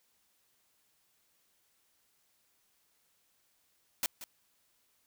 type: noise with echo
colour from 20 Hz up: white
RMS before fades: -31 dBFS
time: 4.03-4.06 s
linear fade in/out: 0 ms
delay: 180 ms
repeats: 1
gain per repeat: -14 dB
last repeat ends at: 4.24 s
effects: white hiss -73 dBFS RMS until 5.06 s